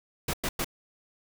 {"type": "noise bursts", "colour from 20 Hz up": "pink", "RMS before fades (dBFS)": -29, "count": 3, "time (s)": [0.28, 0.645], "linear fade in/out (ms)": 5, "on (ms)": 55, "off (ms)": 100, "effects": []}